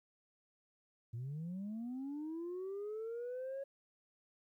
sine linear sweep, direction up, 111.1 to 554.4 Hz, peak -38 dBFS, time 1.13-3.64 s, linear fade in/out 10 ms, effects tanh soft clip ceiling -38 dBFS + 13-bit

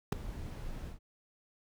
brown noise with ADSR envelope, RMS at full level -20 dBFS, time 0.12-0.99 s, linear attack 5 ms, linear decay 6 ms, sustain -21 dB, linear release 110 ms, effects none

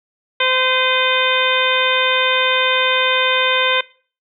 harmonic tone with a mistuned harmonic, 515 Hz, C5, 28 cents flat, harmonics 1 / 2 / 3 / 4 / 5 / 6 / 7, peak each -21 / -21 / -21 / -21 / -21 / -21 / -21 dBFS, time 0.4-3.81 s, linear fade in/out 5 ms, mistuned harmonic 5, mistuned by -60 cents, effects noise-tail reverb RT60 0.4 s tail -21 dB re dry

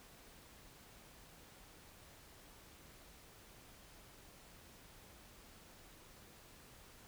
silence, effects pink hiss -60 dBFS RMS until 7.07 s

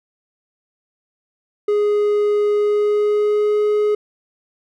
triangle tone with pitch glide, 415.3 to 419.9 Hz, G#4 to G#4, 0 to +19 cents, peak -12 dBFS, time 1.68-3.95 s, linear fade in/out 5 ms, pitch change +19 cents, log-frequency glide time 2.53-3.6 s, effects none

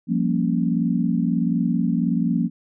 sine chord, G half-diminished seventh, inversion third, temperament equal, 174.61 / 196 / 233.1 / 277.2 Hz, F3 / G3 / Bb3 / Db4, 0 / 0 / 0 / 0 cents, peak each -22 / -27 / -22 / -26 dBFS, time 0.07-2.5 s, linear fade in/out 50 ms, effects none

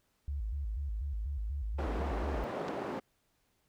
sine tone with vibrato, 61.4 Hz, B1, 9 cents flat, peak -33 dBFS, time 0.28-2.44 s, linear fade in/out 0 ms, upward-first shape square, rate 4.1 Hz, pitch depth 250 cents each way
white band-pass noise, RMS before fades -38 dBFS, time 1.78-3 s, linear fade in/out 10 ms, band 180 to 670 Hz, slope 12 dB/octave
clicks, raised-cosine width 0.2 ms, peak -29 dBFS, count 2, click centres 2.682 / 2.686 s
effects pink hiss -75 dBFS RMS until 3.68 s

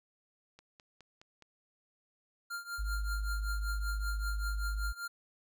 click train, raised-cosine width 0.2 ms, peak -37 dBFS, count 5, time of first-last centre 0.59-1.423 s, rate 4.8 Hz
square tone with tremolo, 1396.9 Hz, F6, in tune, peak -36 dBFS, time 2.5-5.08 s, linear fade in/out 10 ms, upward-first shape triangle, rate 5.2 Hz, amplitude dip 90%
sine tone, 51.91 Hz, G#1, in tune, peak -32 dBFS, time 2.78-4.93 s, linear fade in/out 20 ms
effects none

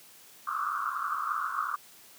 pink band-pass noise, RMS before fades -32 dBFS, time 0.47-1.76 s, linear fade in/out 5 ms, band 1100 to 1400 Hz, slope 96 dB/octave, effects white hiss -54 dBFS RMS until 2.18 s + high-pass 100 Hz 12 dB/octave

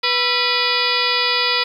harmonic tone with a mistuned harmonic, 490.9 Hz, B4, 10 cents flat, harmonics 1 / 2 / 3 / 4 / 5 / 6 / 7 / 8 / 9 / 10, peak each -27 / -26 / -26 / -24 / -23 / -27 / -24 / -25 / -26 / -23 dBFS, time 0.03-1.64 s, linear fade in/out 10 ms, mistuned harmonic 3, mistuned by -150 cents, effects 8-bit

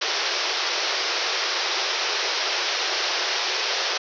white band-pass noise, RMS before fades -25 dBFS, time 0.01-3.98 s, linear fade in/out 10 ms, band 340 to 5800 Hz, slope 96 dB/octave, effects none

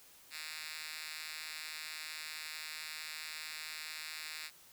5% pulse tone with high-pass filter, 155.56 Hz, D#3, in tune, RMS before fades -45 dBFS, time 0.3-4.51 s, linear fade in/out 50 ms, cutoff 2800 Hz, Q 2.2, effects white hiss -60 dBFS RMS until 4.72 s

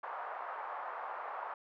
white band-pass noise, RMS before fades -42 dBFS, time 0.03-1.54 s, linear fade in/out 5 ms, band 670 to 1200 Hz, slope 24 dB/octave, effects none

